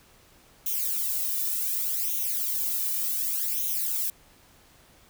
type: noise with flanger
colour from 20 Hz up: violet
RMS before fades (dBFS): -28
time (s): 0.66-4.1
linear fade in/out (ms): 2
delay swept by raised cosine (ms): 0.31 to 1.71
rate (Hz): 0.67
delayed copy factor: +0.8
effects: pink hiss -57 dBFS RMS until 5.09 s